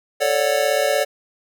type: chord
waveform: square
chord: D major seventh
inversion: second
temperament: just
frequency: 440.5 / 550.6 / 587.3 / 734.2 Hz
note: A4 / C#5 / D5 / F#5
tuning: +2 / -12 / 0 / -14 cents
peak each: -26 / -22 / -21 / -26 dBFS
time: 0.2-1.05 s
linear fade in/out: 20 ms
effects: none